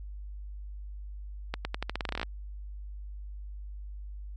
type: accelerating click train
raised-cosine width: 0.3 ms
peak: -15 dBFS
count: 15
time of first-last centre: 1.54-2.231 s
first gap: 110 ms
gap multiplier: 0.86
effects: added 50 Hz sine -38 dBFS peak until 4.36 s + MP3 48 kbps

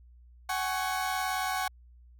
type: chord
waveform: 30% pulse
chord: F# suspended second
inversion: none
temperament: equal with one note detuned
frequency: 752.1 / 830.6 / 1108.7 Hz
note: F#5 / G#5 / C#6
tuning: +28 / 0 / 0 cents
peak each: -29 / -33 / -32 dBFS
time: 0.49-1.68 s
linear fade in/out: 5 ms
effects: added 60 Hz sine -52 dBFS peak until 2.19 s

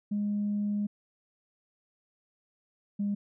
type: tone pair in turn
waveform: sine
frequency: 206.2 / 203.1 Hz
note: G#3 / G#3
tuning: -12 / -38 cents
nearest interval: unison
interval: 26 cents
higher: first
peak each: -26 dBFS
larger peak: neither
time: 0.11-0.87 / 2.99-3.15 s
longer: first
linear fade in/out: 10 ms
effects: tanh soft clip ceiling -23 dBFS

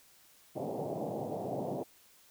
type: band-pass noise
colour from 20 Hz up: white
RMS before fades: -37 dBFS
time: 0.55-1.84 s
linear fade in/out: 20 ms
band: 110 to 770 Hz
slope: 48 dB/octave
effects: white hiss -62 dBFS RMS until 2.3 s

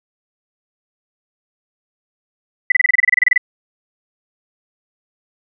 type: tone bursts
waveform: sine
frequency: 1995 Hz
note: B6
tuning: 17 cents sharp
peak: -7 dBFS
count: 15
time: 2.7-3.378 s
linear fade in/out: 5 ms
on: 20 ms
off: 27 ms
effects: none

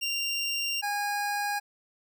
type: tone pair in turn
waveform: 25% pulse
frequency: 2779 / 819.3 Hz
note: F7 / G#5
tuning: -9 / -24 cents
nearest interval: octave + major sixth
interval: 2115 cents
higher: first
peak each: -24 dBFS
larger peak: neither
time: 0.01-0.82 / 0.82-1.6 s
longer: first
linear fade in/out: 20 ms
effects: none

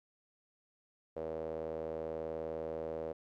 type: tone with band-pass filter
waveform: sawtooth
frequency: 80.1 Hz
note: E2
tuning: 49 cents flat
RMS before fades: -40 dBFS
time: 1.16-3.13 s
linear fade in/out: 10 ms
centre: 520 Hz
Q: 5.5
effects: none

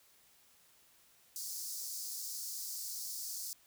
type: high-pass noise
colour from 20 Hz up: pink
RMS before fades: -42 dBFS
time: 1.36-3.53 s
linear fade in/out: 0 ms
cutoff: 4700 Hz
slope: 48 dB/octave
effects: white hiss -66 dBFS RMS until 3.66 s

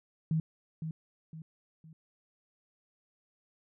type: tone with echo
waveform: sine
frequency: 159.4 Hz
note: D#3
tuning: 42 cents sharp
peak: -26 dBFS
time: 0.31-0.4 s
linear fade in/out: 2 ms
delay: 510 ms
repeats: 3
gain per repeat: -8 dB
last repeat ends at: 1.93 s
effects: none

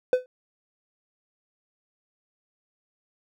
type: tone with exponential decay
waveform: triangle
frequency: 505 Hz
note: B4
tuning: 39 cents sharp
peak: -11 dBFS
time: 0.13-0.26 s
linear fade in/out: 1 ms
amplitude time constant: 27 ms
effects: none

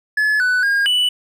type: tone with pitch steps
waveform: triangle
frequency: 1713 / 1493 / 1622 / 2966 Hz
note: A6 / F#6 / G#6 / F#7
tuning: -47 / +15 / -41 / +4 cents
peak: -12 dBFS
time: 0.17-1.09 s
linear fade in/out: 5 ms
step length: 230 ms
effects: none

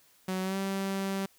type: tone with pitch glide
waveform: sawtooth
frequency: 186.9 to 194.39 Hz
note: F#3 to G3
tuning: +18 to -14 cents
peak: -26 dBFS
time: 0.28-1.26 s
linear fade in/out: 5 ms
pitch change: +68 cents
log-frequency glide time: 0.42-0.57 s
effects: white hiss -63 dBFS RMS until 1.38 s

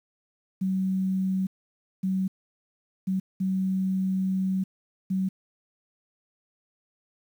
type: tone bursts at uneven times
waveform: sine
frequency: 189.2 Hz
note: F#3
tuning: 39 cents sharp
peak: -23 dBFS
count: 5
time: 0.61-1.47 / 2.03-2.28 / 3.07-3.2 / 3.4-4.64 / 5.1-5.29 s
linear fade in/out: 10 ms
effects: 9-bit

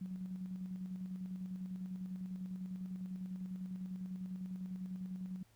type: tone with tremolo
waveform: sine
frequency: 185 Hz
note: F#3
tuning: in tune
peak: -39 dBFS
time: 0.01-5.43 s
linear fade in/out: 5 ms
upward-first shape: square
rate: 10 Hz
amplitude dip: 40%
effects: added 111 Hz sine -70 dBFS peak until 5.55 s + pink hiss -71 dBFS RMS until 5.55 s

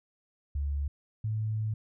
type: tone pair in turn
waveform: sine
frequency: 71.2 / 108.73 Hz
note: C#2 / A2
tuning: +47 / -20 cents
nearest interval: perfect fifth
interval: 733 cents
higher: second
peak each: -28 dBFS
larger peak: neither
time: 0.55-0.88 / 1.24-1.74 s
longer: second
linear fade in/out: 5 ms
effects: none

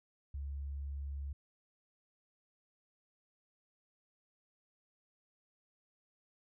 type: tone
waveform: sine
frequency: 70.1 Hz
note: C#2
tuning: 20 cents sharp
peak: -38 dBFS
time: 0.34-1.33 s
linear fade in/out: 5 ms
effects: none

